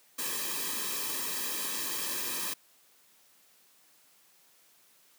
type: noise with comb filter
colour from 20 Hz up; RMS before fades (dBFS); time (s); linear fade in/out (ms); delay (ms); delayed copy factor
white; -34; 0.18-2.54; 10; 1.4; -0.85
effects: white hiss -63 dBFS RMS until 5.18 s + high-pass 150 Hz 12 dB/octave